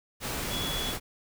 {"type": "tone in noise", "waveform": "sine", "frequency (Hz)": 3381, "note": "G#7", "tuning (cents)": 30, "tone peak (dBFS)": -33, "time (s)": [0.49, 0.95], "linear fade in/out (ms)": 50, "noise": "pink", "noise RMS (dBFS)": -33, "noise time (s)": [0.2, 1], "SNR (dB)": -3, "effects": []}